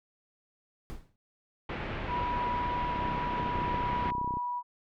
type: noise with exponential decay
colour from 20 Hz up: brown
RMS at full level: -35 dBFS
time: 0.9-1.16 s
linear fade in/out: 0 ms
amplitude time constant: 56 ms
type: low-pass noise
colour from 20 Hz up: pink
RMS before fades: -36 dBFS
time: 1.69-4.11 s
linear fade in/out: 5 ms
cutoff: 2800 Hz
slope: 24 dB/octave
type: tone with tremolo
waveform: sine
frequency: 976 Hz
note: B5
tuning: 21 cents flat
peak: -29 dBFS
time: 2.07-4.63 s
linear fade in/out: 50 ms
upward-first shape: triangle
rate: 0.65 Hz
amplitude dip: 25%
type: click train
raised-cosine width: 3 ms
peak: -26 dBFS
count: 46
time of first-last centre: 2.96-4.371 s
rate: 31.9 Hz
effects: none